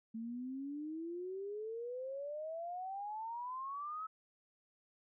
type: exponential sweep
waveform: sine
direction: up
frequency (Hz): 221 to 1302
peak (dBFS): -40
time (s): 0.14-4.07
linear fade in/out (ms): 10
effects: none